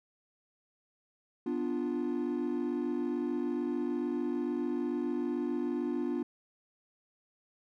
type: chord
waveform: triangle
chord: B diminished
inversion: none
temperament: equal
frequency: 246.9 / 293.7 / 349.2 Hz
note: B3 / D4 / F4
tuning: 0 / 0 / 0 cents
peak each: -32 dBFS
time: 1.46-6.23 s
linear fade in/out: 5 ms
effects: tanh soft clip ceiling -23 dBFS